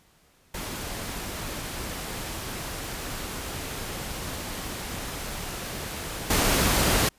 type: noise with level steps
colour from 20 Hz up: pink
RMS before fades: -34 / -22 dBFS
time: 0.54-7.09 s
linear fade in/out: 5 ms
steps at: 6.3 s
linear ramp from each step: 5 ms
effects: pink hiss -61 dBFS RMS until 7.18 s + resampled to 32000 Hz